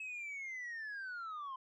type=linear sweep; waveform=sine; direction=down; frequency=2592 to 1029 Hz; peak=-39 dBFS; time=0-1.56 s; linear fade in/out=5 ms; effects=tanh soft clip ceiling -40 dBFS